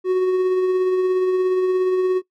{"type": "tone with tremolo", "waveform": "triangle", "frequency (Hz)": 370, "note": "F#4", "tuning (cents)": 0, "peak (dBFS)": -12, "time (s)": [0.04, 2.22], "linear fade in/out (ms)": 50, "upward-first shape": "triangle", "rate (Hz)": 17, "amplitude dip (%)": 30, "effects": ["noise-tail reverb RT60 0.1 s tail -20 dB re dry"]}